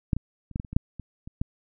clicks, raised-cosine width 5 ms, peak -10 / -17 / -30 / -16 / -18 / -30 / -23 / -6 / -24 / -27 / -14 dBFS, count 11, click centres 0.132 / 0.166 / 0.513 / 0.559 / 0.599 / 0.648 / 0.73 / 0.765 / 0.997 / 1.275 / 1.415 s, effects none

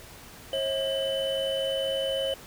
triangle tone cluster, 540 / 640 / 3016 Hz, C#5 / D#5 / F#7, -45 / +49 / +32 cents, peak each -26 / -32 / -30 dBFS, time 0.53-2.34 s, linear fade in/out 2 ms, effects pink hiss -47 dBFS RMS until 2.46 s

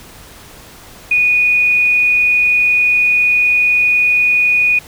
sine tone, 2467 Hz, D#7, 15 cents flat, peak -9 dBFS, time 1.11-4.79 s, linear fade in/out 5 ms, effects pink hiss -38 dBFS RMS until 4.87 s

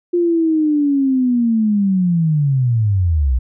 sine linear sweep, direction down, 353.1 to 58 Hz, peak -12 dBFS, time 0.13-3.39 s, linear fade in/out 10 ms, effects none

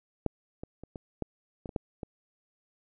clicks, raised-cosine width 2 ms, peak -14 / -25 / -30 / -26 / -18 / -25 / -27 / -16 / -23 dBFS, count 9, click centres 0.263 / 0.635 / 0.836 / 0.958 / 1.223 / 1.658 / 1.692 / 1.762 / 2.032 s, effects none

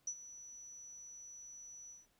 sine tone with ADSR envelope, 5920 Hz, F#8, in tune, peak -35 dBFS, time 0.07-2.07 s, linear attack 5 ms, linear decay 66 ms, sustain -15 dB, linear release 170 ms, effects pink hiss -75 dBFS RMS until 2.19 s

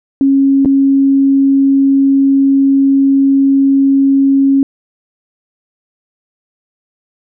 sine tone with dropouts, 273.6 Hz, C#4, 23 cents flat, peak -6 dBFS, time 0.21-4.63 s, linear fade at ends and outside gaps 1 ms, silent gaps 0.649-0.657 s, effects none

